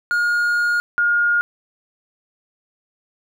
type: tone pair in turn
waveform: triangle / sine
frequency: 1428 / 1423 Hz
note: F6 / F6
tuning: +38 / +32 cents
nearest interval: unison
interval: 6 cents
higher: first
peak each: -14 dBFS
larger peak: neither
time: 0.11-0.8 / 0.98-1.41 s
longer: first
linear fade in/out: 0 ms
effects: none